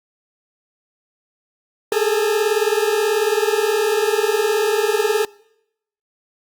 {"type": "tone cluster", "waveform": "40% pulse", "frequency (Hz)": [409.4, 429.2, 447.7], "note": ["G#4", "A4", "A4"], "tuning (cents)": [-25, -43, 30], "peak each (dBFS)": -20, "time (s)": [1.92, 5.25], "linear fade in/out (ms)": 2, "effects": ["noise-tail reverb RT60 0.8 s tail -24 dB re dry", "Opus 48 kbps"]}